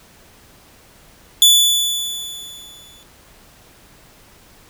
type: tone with exponential decay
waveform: sawtooth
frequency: 3465 Hz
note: A7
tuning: 27 cents flat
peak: -3 dBFS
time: 1.42-3.03 s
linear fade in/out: 1 ms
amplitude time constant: 350 ms
effects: pink hiss -48 dBFS RMS until 4.69 s